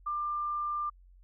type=tone; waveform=sine; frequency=1192 Hz; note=D6; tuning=25 cents sharp; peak=-30 dBFS; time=0.06-0.9 s; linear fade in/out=10 ms; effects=added 45 Hz sine -54 dBFS peak until 1.23 s